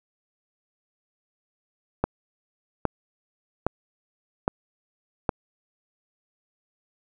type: click train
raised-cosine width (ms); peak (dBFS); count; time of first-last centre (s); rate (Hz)
1; -7; 5; 2.04-5.292; 1.23
effects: none